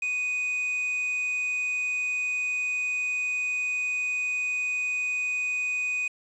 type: tone with quantisation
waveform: triangle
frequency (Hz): 2488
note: D#7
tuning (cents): -1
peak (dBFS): -24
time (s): 0.02-6.08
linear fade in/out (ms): 5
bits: 8
effects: resampled to 22050 Hz